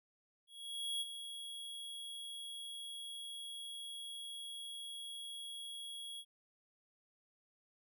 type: tone with ADSR envelope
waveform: square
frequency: 3322 Hz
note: G#7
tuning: in tune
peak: -36 dBFS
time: 0.47-6.25 s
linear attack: 540 ms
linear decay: 32 ms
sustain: -9 dB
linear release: 61 ms
effects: none